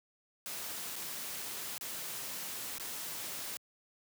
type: noise with dropouts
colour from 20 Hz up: white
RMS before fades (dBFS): -41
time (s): 0.46-3.57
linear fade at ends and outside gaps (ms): 0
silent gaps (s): 0.957-0.963 / 1.78-1.811 / 2.782-2.798
effects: high-pass 100 Hz 12 dB/octave